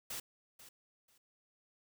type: noise with echo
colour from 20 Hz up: white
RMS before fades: -42 dBFS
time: 0.1-0.2 s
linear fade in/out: 5 ms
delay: 490 ms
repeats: 2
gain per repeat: -14 dB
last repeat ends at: 1.18 s
effects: none